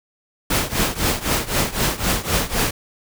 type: noise with tremolo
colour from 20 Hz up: pink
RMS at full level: -17 dBFS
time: 0.5-2.71 s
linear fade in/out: 5 ms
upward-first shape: triangle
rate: 3.9 Hz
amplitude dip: 90%
effects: none